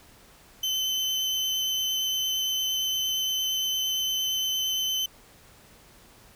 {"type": "tone with vibrato", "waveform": "35% pulse", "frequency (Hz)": 3057, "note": "G7", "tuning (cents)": -44, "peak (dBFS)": -23, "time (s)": [0.63, 5.06], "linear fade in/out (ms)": 5, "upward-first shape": "triangle", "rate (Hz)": 8.7, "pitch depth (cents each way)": 9, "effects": ["pink hiss -54 dBFS RMS until 6.35 s"]}